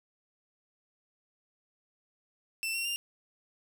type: tone with pitch steps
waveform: sawtooth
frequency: 2673 / 2732 / 2793 Hz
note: E7 / F7 / F7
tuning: +23 / -39 / -1 cents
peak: -28 dBFS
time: 2.63-2.96 s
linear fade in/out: 0 ms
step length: 110 ms
effects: none